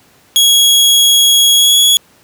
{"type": "tone with pitch glide", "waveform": "sawtooth", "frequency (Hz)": [3322, 3359], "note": ["G#7", "G#7"], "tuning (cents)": [0, 19], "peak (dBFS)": -3, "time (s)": [0.36, 1.97], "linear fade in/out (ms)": 0, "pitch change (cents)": 19, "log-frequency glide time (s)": [1.55, 1.77], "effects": ["pink hiss -48 dBFS RMS until 2.23 s", "high-pass 100 Hz 12 dB/octave"]}